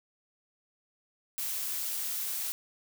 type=noise; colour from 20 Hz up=blue; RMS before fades=-34 dBFS; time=1.38-2.52 s; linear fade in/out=0 ms; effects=none